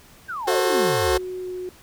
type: exponential sweep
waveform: sine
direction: down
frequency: 1632 to 52.3 Hz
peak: -27 dBFS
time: 0.28-1.19 s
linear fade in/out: 20 ms
type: chord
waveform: sawtooth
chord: F# diminished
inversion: none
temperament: just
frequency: 370 / 444 / 532.8 Hz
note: F#4 / A4 / C5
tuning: 0 / +16 / +31 cents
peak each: -18 / -20 / -20 dBFS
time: 0.47-1.18 s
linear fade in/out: 10 ms
type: tone with pitch glide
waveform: sine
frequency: 367.6 to 364.8 Hz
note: F#4 to F#4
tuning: -11 to -24 cents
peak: -28 dBFS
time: 0.74-1.69 s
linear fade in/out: 0 ms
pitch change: -13 cents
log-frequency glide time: 1.42-1.48 s
effects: pink hiss -50 dBFS RMS until 1.82 s